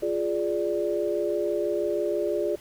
sine chord, D diminished, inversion first, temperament equal, 349.2 / 415.3 / 587.3 Hz, F4 / Ab4 / D5, 0 / 0 / 0 cents, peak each -28 dBFS, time 0.02-2.56 s, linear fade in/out 10 ms, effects pink hiss -51 dBFS RMS until 2.6 s

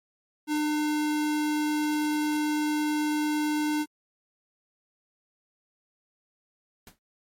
square tone, 301.5 Hz, D4, 46 cents sharp, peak -25 dBFS, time 0.47-3.86 s, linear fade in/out 50 ms
pink noise with exponential decay, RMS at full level -43 dBFS, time 6.87-6.99 s, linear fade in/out 2 ms, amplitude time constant 25 ms
effects MP3 64 kbps

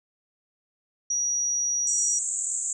sine tone, 5780 Hz, F#8, 41 cents flat, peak -23 dBFS, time 1.1-2.19 s, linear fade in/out 5 ms
pink band-pass noise, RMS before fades -29 dBFS, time 1.87-2.73 s, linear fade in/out 2 ms, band 7000 to 8000 Hz, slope 96 dB/octave
effects none

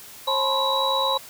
sine tone cluster, 538 / 869 / 997 / 1066 / 3901 Hz, C5 / A5 / B5 / C6 / B7, +48 / -22 / +16 / +32 / -22 cents, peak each -26 / -28 / -27 / -27 / -24 dBFS, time 0.27-1.18 s, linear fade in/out 10 ms, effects white hiss -43 dBFS RMS until 1.29 s

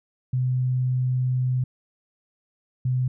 sine tone pair in turn, 127.3 / 127.3 Hz, C3 / C3, -47 / -47 cents, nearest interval unison, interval 0 cents, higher neither, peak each -20 dBFS, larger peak neither, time 0.33-1.64 / 2.85-3.08 s, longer first, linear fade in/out 5 ms, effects none

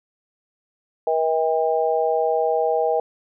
harmonic tone, 160 Hz, D#3, 49 cents sharp, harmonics 3 / 4 / 5, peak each -21 / -22 / -23 dBFS, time 1.07-3 s, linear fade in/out 2 ms, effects none

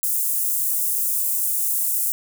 white high-pass noise, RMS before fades -22 dBFS, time 0.03-2.12 s, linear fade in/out 0 ms, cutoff 8300 Hz, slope 24 dB/octave, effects none

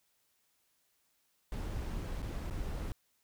brown noise with dropouts, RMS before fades -38 dBFS, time 1.52-2.92 s, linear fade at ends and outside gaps 1 ms, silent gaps 2.22-2.227 / 2.5-2.508 s, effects white hiss -75 dBFS RMS until 3.23 s

